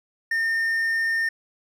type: tone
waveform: triangle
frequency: 1818 Hz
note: A#6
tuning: 44 cents flat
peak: -19 dBFS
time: 0.31-1.29 s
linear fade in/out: 5 ms
effects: none